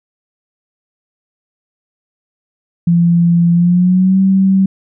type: tone with pitch glide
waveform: sine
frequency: 171 to 191.94 Hz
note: F3 to G3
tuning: -36 to -36 cents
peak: -7 dBFS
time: 2.87-4.66 s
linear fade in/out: 5 ms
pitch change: +200 cents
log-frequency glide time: 3.53-4.2 s
effects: none